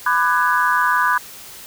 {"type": "chord", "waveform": "sine", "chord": "G# half-diminished seventh", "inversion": "first", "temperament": "just", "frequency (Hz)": [996.7, 1196.1, 1495.1, 1661.2], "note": ["B5", "D6", "F#6", "G#6"], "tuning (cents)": [16, 31, 18, 0], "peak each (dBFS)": [-18, -20, -20, -21], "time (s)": [0.06, 1.18], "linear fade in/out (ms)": 5, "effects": ["white hiss -38 dBFS RMS until 1.66 s"]}